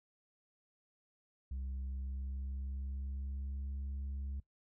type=tone with pitch glide; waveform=sine; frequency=65.8 to 68.55 Hz; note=C2 to C#2; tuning=+10 to -19 cents; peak=-35 dBFS; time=1.51-4.4 s; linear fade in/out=5 ms; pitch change=+71 cents; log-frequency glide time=1.7-3.76 s; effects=noise-tail reverb RT60 0.1 s tail -20 dB re dry + tanh soft clip ceiling -37 dBFS